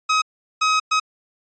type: tone bursts at uneven times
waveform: sawtooth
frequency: 1268 Hz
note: D#6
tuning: 32 cents sharp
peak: -12 dBFS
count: 3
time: 0.09-0.22 / 0.61-0.8 / 0.91-1 s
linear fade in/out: 10 ms
effects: resampled to 16000 Hz